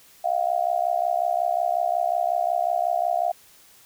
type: tone with amplitude modulation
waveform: sine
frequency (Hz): 699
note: F5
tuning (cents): +1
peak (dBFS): -16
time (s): 0.24-3.32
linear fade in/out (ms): 10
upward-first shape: sine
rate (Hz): 65.5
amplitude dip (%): 100
effects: white hiss -53 dBFS RMS until 3.85 s